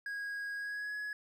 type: tone with pitch glide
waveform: triangle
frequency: 1645 to 1683.5 Hz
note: G#6 to G#6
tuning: -17 to +23 cents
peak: -35 dBFS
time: 0.06-1.13 s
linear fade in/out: 2 ms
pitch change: +40 cents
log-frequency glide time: 0.56-0.95 s
effects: none